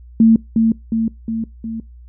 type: tone with echo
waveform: sine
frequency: 225 Hz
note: A3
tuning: 39 cents sharp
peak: -6 dBFS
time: 0.2-0.36 s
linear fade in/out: 2 ms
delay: 360 ms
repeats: 4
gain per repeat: -4 dB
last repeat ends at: 1.8 s
effects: noise-tail reverb RT60 0.2 s tail -24 dB re dry + added 60 Hz sine -37 dBFS peak until 2.08 s